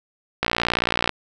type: click train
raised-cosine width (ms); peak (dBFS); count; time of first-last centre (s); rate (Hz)
0.3; -3; 40; 0.43-1.093; 58.8
effects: none